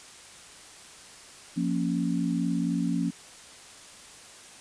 sine chord, Bb minor, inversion second, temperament equal, 174.61 / 233.1 / 277.2 Hz, F3 / Bb3 / Db4, 0 / 0 / 0 cents, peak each -28 / -30 / -29 dBFS, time 1.56-3.11 s, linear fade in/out 20 ms, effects white hiss -48 dBFS RMS until 4.6 s + resampled to 22050 Hz

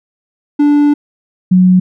triangle / sine tone pair in turn, 291.8 / 183.48 Hz, D4 / F#3, -11 / -14 cents, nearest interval minor sixth, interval 803 cents, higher first, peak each -4 dBFS, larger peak neither, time 0.59-0.94 / 1.51-1.8 s, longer first, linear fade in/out 10 ms, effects none

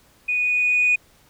sine tone with level ramp, 2473 Hz, D#7, 11 cents flat, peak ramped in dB -19 to -13 dBFS, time 0.28-0.96 s, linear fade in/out 10 ms, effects tanh soft clip ceiling -11 dBFS + pink hiss -56 dBFS RMS until 1.29 s

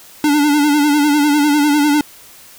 square tone with vibrato, 293.7 Hz, D4, in tune, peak -11 dBFS, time 0.24-2.01 s, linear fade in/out 2 ms, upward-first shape sine, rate 10 Hz, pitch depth 56 cents each way, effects white hiss -41 dBFS RMS until 2.58 s

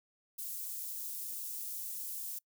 white high-pass noise, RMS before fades -41 dBFS, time 0.38-2.39 s, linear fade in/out 10 ms, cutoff 9200 Hz, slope 12 dB/octave, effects noise-tail reverb RT60 0.1 s tail -25 dB re dry

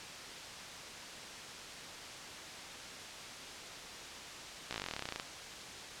slowing click train, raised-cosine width 0.2 ms, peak -20 dBFS, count 20, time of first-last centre 4.71-5.199 s, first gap 16 ms, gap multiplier 1.05, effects white hiss -46 dBFS RMS until 6 s + low-pass 6000 Hz 12 dB/octave

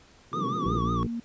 pink band-pass noise, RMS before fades -32 dBFS, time 0.31-0.81 s, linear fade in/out 50 ms, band 120 to 480 Hz, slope 96 dB/octave
triangle tone with vibrato, 1174.7 Hz, D6, in tune, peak -27 dBFS, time 0.33-1.03 s, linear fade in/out 0 ms, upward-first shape triangle, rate 5.5 Hz, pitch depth 120 cents each way
harmonic tone, 57.9 Hz, A#1, 11 cents flat, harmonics 1 / 2 / 3 / 4 / 5 / 6 / 7 / 8, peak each -32 / -30 / -31 / -36 / -36 / -37 / -40 / -41 dBFS, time 0.65-1.07 s, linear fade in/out 10 ms
sine tone, 233.1 Hz, A#3, in tune, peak -29 dBFS, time 0.83-1.2 s, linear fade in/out 5 ms
effects pink hiss -56 dBFS RMS until 1.24 s + resampled to 16000 Hz

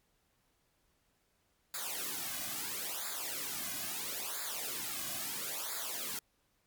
white noise with flanger, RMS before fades -39 dBFS, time 1.74-6.19 s, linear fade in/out 2 ms, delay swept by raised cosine 0.34 to 2.24 ms, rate 0.75 Hz, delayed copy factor -0.9, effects pink hiss -75 dBFS RMS until 6.66 s + MP3 96 kbps

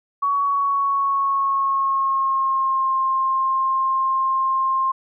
sine tone with pitch glide, 1123 to 1060 Hz, C#6 to C6, +22 to +22 cents, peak -17 dBFS, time 0.22-4.92 s, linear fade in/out 10 ms, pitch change -100 cents, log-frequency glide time 0.43-2.96 s, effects none

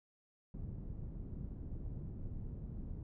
pink low-pass noise, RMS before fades -44 dBFS, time 0.54-3.03 s, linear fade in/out 2 ms, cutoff 190 Hz, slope 12 dB/octave, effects none

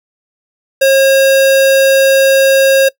square tone, 540 Hz, C#5, 45 cents flat, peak -6 dBFS, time 0.81-2.89 s, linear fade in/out 10 ms, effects noise-tail reverb RT60 0.1 s tail -22 dB re dry

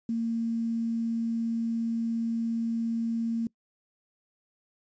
sine tone with quantisation, 229.3 Hz, A#3, 28 cents flat, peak -26 dBFS, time 0.09-3.47 s, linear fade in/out 2 ms, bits 9, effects noise-tail reverb RT60 0.1 s tail -24 dB re dry + resampled to 16000 Hz

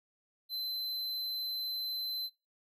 square tone, 4062 Hz, B7, 48 cents sharp, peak -35 dBFS, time 0.49-2.3 s, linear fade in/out 50 ms, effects noise-tail reverb RT60 0.3 s tail -26 dB re dry

